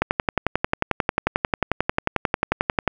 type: click train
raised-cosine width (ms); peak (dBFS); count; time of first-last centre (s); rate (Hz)
0.5; -3; 33; 0.02-2.877; 11.2
effects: none